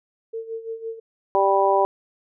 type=tone with tremolo; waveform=sine; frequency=451.7 Hz; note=A4; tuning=45 cents sharp; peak=-26 dBFS; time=0.33-1 s; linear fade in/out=10 ms; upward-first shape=sine; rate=5.9 Hz; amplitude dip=75%
type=harmonic tone; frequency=196 Hz; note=G3; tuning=in tune; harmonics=2 / 3 / 4 / 5; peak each=-21 / -21 / -21 / -21 dBFS; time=1.35-1.85 s; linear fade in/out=0 ms
effects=none